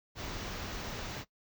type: band-stop noise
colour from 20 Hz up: pink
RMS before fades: -40 dBFS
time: 0.15-1.25 s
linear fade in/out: 50 ms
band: 6700 to 16000 Hz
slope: 48 dB/octave
effects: noise-tail reverb RT60 0.1 s tail -18 dB re dry